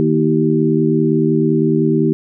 harmonic tone with a mistuned harmonic, 77.78 Hz, D#2, in tune, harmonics 2 / 3 / 4 / 5, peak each -17 / -17 / -17 / -17 dBFS, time 0-2.13 s, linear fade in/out 0 ms, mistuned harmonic 4, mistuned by +44 cents, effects none

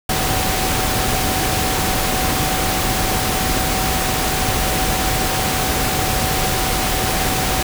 sine tone in noise, 754 Hz, F#5, 32 cents sharp, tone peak -25 dBFS, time 0.09-7.63 s, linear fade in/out 5 ms, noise pink, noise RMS -19 dBFS, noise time 0.09-7.63 s, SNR -9 dB, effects none

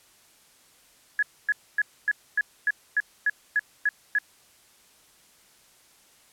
sine tone bursts, 1684 Hz, G#6, 24 cents sharp, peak -19 dBFS, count 11, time 1.19-4.186 s, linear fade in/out 2 ms, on 36 ms, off 260 ms, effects white hiss -58 dBFS RMS until 6.32 s + low-pass 12000 Hz 12 dB/octave

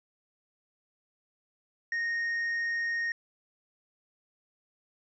sine tone with tanh clipping, 1857 Hz, A#6, 7 cents flat, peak -29 dBFS, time 1.92-3.12 s, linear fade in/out 2 ms, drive 3 dB, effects resampled to 16000 Hz

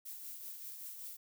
violet noise with tremolo, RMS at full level -45 dBFS, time 0.05-1.17 s, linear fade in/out 10 ms, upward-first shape triangle, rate 5.2 Hz, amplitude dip 45%, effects none

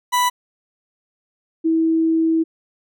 40% pulse / sine tone pair in turn, 987.8 / 324.5 Hz, B5 / E4, 0 / -27 cents, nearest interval octave + perfect fifth, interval 1927 cents, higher first, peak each -14 dBFS, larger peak neither, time 0.12-0.3 / 1.64-2.44 s, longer second, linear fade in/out 20 ms, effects none

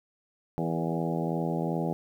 harmonic tone with a mistuned harmonic, 82.6 Hz, E2, 4 cents sharp, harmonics 2 / 3 / 4 / 5 / 6 / 7 / 8 / 9 / 10, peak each -30 / -35 / -35 / -37 / -38 / -39 / -40 / -39 / -40 dBFS, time 0.58-1.93 s, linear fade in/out 0 ms, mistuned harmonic 6, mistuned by -24 cents, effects 10-bit

